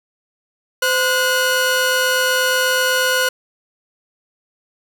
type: tone pair together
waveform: sawtooth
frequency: 514.4 / 1455 Hz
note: C5 / F#6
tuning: -30 / -29 cents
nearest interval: octave + tritone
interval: 1801 cents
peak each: -15 / -13 dBFS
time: 0.82-3.29 s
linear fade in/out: 5 ms
effects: none